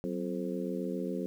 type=harmonic tone with a mistuned harmonic; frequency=87.31 Hz; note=F2; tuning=in tune; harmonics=2 / 3 / 4 / 5 / 6; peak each=-36 / -38 / -39 / -39 / -41 dBFS; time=0.04-1.26 s; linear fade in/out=0 ms; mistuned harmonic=2; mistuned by=+120 cents; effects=10-bit